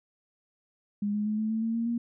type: tone with pitch steps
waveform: sine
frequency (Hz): 205.1 / 209.2 / 213.3 / 217.5 / 221.9 / 226.3 / 230.7 / 235.3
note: G#3 / G#3 / G#3 / A3 / A3 / A3 / A#3 / A#3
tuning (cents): -21 / +13 / +46 / -20 / +15 / +49 / -18 / +16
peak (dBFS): -26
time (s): 1.02-1.98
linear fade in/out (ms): 5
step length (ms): 120
effects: none